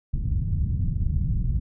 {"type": "low-pass noise", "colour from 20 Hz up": "white", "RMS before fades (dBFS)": -24, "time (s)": [0.13, 1.6], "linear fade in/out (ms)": 10, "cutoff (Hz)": 130, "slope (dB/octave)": 24, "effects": []}